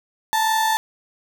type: tone pair together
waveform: 35% pulse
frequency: 880 / 922.8 Hz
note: A5 / A#5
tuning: 0 / -18 cents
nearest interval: minor second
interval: 82 cents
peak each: -16 / -26 dBFS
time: 0.33-0.77 s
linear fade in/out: 0 ms
effects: none